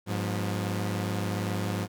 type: tone cluster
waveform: sawtooth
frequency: 102.6 / 178.1 / 243.9 Hz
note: G#2 / F3 / B3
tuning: -21 / +34 / -21 cents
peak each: -26 / -29 / -35 dBFS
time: 0.06-1.88 s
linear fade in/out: 50 ms
effects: none